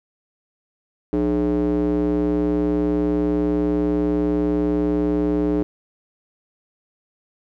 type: tone with band-pass filter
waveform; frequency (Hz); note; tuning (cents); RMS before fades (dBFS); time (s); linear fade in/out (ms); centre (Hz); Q
square; 60; B1; -49; -20; 1.13-5.63; 0; 350; 4.5
effects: none